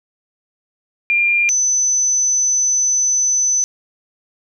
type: tone pair in turn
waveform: sine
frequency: 2397 / 6040 Hz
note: D7 / F#8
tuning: +35 / +35 cents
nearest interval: octave + major third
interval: 1600 cents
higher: second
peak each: -12 / -13 dBFS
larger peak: first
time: 1.1-1.49 / 1.49-3.64 s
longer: second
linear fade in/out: 0 ms
effects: none